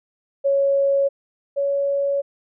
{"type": "tone pair in turn", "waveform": "sine", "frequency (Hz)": [554.4, 560.2], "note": ["C#5", "C#5"], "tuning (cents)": [0, 18], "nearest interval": "unison", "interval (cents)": 18, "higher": "second", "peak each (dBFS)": [-15, -18], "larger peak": "first", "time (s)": [[0.44, 1.09], [1.56, 2.22]], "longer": "second", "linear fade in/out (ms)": 20, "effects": []}